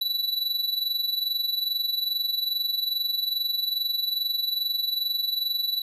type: tone with amplitude modulation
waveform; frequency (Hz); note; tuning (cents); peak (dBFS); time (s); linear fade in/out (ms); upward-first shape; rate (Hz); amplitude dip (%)
square; 3951; B7; 0; -22; 0.01-5.82; 5; sine; 22.4; 70
effects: resampled to 32000 Hz